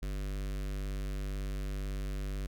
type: tone with notch filter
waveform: square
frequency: 49 Hz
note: G1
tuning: in tune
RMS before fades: -36 dBFS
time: 0.02-2.47 s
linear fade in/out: 10 ms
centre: 860 Hz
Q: 1.5
effects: none